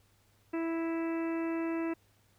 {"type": "harmonic tone", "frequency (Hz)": 329.6, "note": "E4", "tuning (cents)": 0, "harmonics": [1, 2, 3, 4, 5, 6, 7, 8], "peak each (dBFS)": [-31, -42, -45, -48, -50, -49, -54, -49], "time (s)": [0.53, 1.94], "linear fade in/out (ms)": 10, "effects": ["added 101 Hz sine -69 dBFS peak until 2.38 s", "pink hiss -69 dBFS RMS until 2.38 s"]}